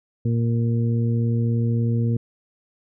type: harmonic tone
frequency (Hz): 116.54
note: A#2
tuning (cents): 0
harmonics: 1 / 2 / 3 / 4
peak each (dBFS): -19 / -25 / -35 / -33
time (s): 0.25-2.17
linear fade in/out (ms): 5
effects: none